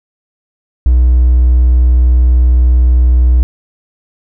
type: tone with hard clipping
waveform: triangle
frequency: 61.74 Hz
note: B1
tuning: in tune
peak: -5 dBFS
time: 0.86-3.43 s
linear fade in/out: 0 ms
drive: 4 dB
effects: none

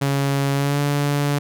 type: tone with pitch glide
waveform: sawtooth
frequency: 139.2 to 143.86 Hz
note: C#3 to D3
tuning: +8 to -35 cents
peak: -14 dBFS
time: 0.01-1.39 s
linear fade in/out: 10 ms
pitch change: +57 cents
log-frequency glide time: 0.54-0.79 s
effects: none

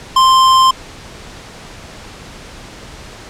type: tone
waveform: square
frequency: 1046.5 Hz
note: C6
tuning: in tune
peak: -7 dBFS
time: 0.16-0.71 s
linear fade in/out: 5 ms
effects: pink hiss -34 dBFS RMS until 3.29 s + low-pass 7000 Hz 12 dB/octave

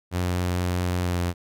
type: tone with pitch glide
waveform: sawtooth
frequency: 89.5 to 87.66 Hz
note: F2 to F2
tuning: +43 to +7 cents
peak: -19 dBFS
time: 0.11-1.34 s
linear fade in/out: 50 ms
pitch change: -36 cents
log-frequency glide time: 1.01-1.22 s
effects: none

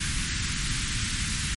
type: band-stop noise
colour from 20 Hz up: pink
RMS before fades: -28 dBFS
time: 0-1.55 s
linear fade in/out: 10 ms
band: 230 to 1500 Hz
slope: 24 dB/octave
effects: MP3 48 kbps

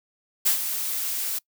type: noise with ADSR envelope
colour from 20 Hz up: blue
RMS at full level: -19 dBFS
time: 0.45-1.39 s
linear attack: 16 ms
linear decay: 110 ms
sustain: -9 dB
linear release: 8 ms
effects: noise-tail reverb RT60 0.1 s tail -24 dB re dry

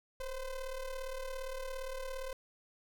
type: ring-modulated tone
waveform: square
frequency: 255.3 Hz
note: C4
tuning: 42 cents flat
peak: -36 dBFS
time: 0.2-2.33 s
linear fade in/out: 2 ms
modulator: 274 Hz
effects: none

